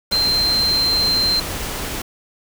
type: tone in noise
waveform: sine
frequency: 4135 Hz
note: C8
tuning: 21 cents flat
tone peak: -15 dBFS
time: 0.12-1.4 s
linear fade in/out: 5 ms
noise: pink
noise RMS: -26 dBFS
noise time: 0.11-2.02 s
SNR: +8 dB
effects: none